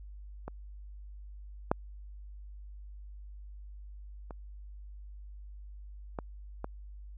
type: clicks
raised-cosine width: 1 ms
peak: -25 / -11 / -29 / -21 / -22 dBFS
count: 5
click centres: 0.48 / 1.715 / 4.308 / 6.188 / 6.644 s
effects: added 50 Hz sine -44 dBFS peak until 7.17 s